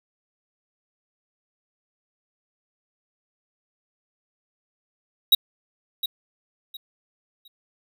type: tone with echo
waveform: square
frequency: 3818 Hz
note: A#7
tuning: 41 cents sharp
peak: -12 dBFS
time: 5.32-5.35 s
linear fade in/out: 5 ms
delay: 710 ms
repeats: 3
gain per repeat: -12 dB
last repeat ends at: 7.48 s
effects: none